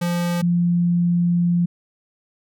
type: tone pair in turn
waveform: square / sine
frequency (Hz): 173.7 / 173.7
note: F3 / F3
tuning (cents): -9 / -9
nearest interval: unison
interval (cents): 0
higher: neither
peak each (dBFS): -20 / -15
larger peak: second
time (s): 0.01-0.42 / 0.42-1.66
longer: second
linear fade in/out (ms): 10
effects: none